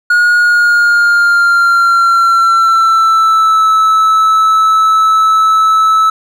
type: tone with pitch glide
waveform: triangle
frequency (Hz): 1440 to 1305.3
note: F#6 to E6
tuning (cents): -47 to -17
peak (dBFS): -4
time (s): 0.1-6.1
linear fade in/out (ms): 5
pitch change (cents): -170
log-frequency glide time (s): 0.38-3.67
effects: none